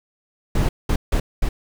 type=noise bursts at uneven times; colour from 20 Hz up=brown; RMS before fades=-18 dBFS; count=4; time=0.55-0.69 / 0.89-0.96 / 1.12-1.2 / 1.42-1.49 s; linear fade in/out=5 ms; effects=none

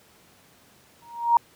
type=tone with exponential growth; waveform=sine; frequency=939 Hz; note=A#5; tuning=12 cents sharp; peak=-11 dBFS; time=1.02-1.37 s; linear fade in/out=2 ms; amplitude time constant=75 ms; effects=pink hiss -56 dBFS RMS until 1.55 s + high-pass 100 Hz 12 dB/octave

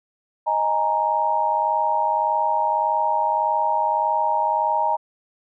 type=chord; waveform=sine; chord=D# suspended fourth; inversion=none; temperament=equal; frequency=622.3 / 830.6 / 932.3 Hz; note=D#5 / G#5 / A#5; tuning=0 / 0 / 0 cents; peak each=-26 / -23 / -20 dBFS; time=0.46-4.97 s; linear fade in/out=20 ms; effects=none

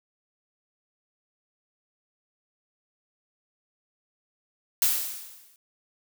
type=noise with exponential decay; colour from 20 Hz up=blue; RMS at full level=-20 dBFS; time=4.82-5.56 s; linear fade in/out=1 ms; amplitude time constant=160 ms; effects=none

